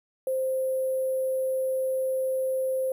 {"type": "tone with sample-and-hold", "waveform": "sine", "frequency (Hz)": 523, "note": "C5", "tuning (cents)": -1, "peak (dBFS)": -24, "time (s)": [0.27, 2.92], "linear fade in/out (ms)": 2, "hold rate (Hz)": 11025, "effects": []}